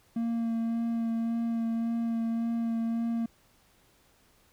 triangle tone with vibrato, 229.9 Hz, A#3, 24 cents flat, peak -25 dBFS, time 0.16-3.26 s, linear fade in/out 5 ms, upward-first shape sine, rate 1.8 Hz, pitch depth 14 cents each way, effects pink hiss -64 dBFS RMS until 4.52 s

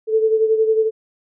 sine beating tone pair, 439 / 450 Hz, A4 / A4, -4 / +39 cents, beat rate 11 Hz, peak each -14 / -21 dBFS, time 0.07-0.91 s, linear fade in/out 50 ms, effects none

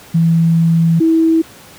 sine tone pair in turn, 165.4 / 324.9 Hz, E3 / E4, +6 / -25 cents, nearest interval octave, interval 1169 cents, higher second, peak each -8 dBFS, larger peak neither, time 0.14-1 / 1-1.42 s, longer first, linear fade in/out 10 ms, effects pink hiss -39 dBFS RMS until 1.78 s + high-pass 80 Hz 12 dB/octave

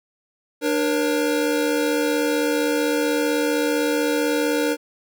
square tone cluster, 297 / 475.3 / 551 Hz, D4 / A#4 / C#5, +20 / +34 / -11 cents, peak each -23 / -23 / -28 dBFS, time 0.61-4.77 s, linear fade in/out 50 ms, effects none

